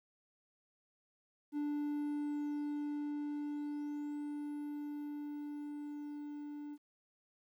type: tone with level ramp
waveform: triangle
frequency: 293.5 Hz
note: D4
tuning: 1 cent flat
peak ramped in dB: -32 to -41 dBFS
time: 1.52-6.78 s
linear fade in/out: 50 ms
effects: 12-bit